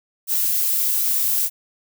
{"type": "noise", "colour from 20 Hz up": "violet", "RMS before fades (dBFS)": -20, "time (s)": [0.27, 1.5], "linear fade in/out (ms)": 50, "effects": []}